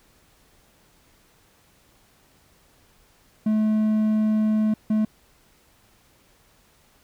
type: tone bursts at uneven times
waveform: triangle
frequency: 215.7 Hz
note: A3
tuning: 34 cents flat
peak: -16 dBFS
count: 2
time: 3.46-4.74 / 4.9-5.05 s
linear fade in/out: 5 ms
effects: pink hiss -59 dBFS RMS until 7.03 s